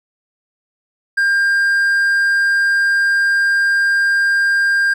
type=tone; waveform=triangle; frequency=1600 Hz; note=G6; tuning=35 cents sharp; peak=-10 dBFS; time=1.17-4.94 s; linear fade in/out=10 ms; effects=none